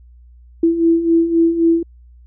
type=beating tone pair; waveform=sine; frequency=329.6 / 333.4 Hz; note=E4 / E4; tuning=0 / +20 cents; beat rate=3.8 Hz; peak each=-18 / -12 dBFS; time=0.63-1.83 s; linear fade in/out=5 ms; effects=added 60 Hz sine -41 dBFS peak until 2.26 s